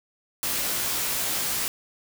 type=noise with comb filter; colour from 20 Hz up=white; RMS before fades=-27 dBFS; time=0.43-1.68 s; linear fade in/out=0 ms; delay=16 ms; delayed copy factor=+0.6; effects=none